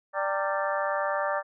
harmonic tone with a mistuned harmonic, 196 Hz, G3, in tune, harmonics 3 / 4 / 5 / 6 / 7 / 8 / 9, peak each -29 / -34 / -34 / -32 / -37 / -38 / -35 dBFS, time 0.13-1.43 s, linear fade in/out 50 ms, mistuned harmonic 5, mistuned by -120 cents, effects none

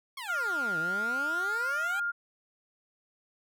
15% pulse exponential two-way sweep, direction down then up, 1131 to 155.56 to 822 Hz, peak -31 dBFS, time 0.17-2 s, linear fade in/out 5 ms, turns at 0.78 s
sine tone, 1407 Hz, F6, 12 cents sharp, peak -28 dBFS, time 0.28-2.12 s, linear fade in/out 20 ms
effects none

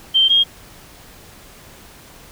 sine tone pair in turn, 3136 / 3241 Hz, G7 / G#7, 0 / -43 cents, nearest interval minor second, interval 57 cents, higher second, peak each -10 / -10 dBFS, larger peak neither, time 0.14-0.29 / 0.29-0.44 s, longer neither, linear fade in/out 20 ms, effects pink hiss -43 dBFS RMS until 2.31 s

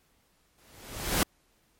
pink noise with exponential growth, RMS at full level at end -23 dBFS, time 0.58-1.23 s, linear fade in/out 1 ms, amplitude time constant 140 ms, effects pink hiss -68 dBFS RMS until 1.79 s + MP3 64 kbps

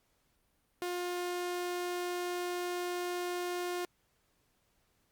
sawtooth tone, 355.2 Hz, F4, 29 cents sharp, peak -30 dBFS, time 0.82-3.85 s, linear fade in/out 0 ms, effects pink hiss -74 dBFS RMS until 5.11 s + Opus 48 kbps

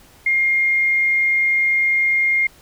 sine tone, 2125 Hz, C7, 26 cents sharp, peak -14 dBFS, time 0.26-2.47 s, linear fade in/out 5 ms, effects pink hiss -49 dBFS RMS until 2.61 s

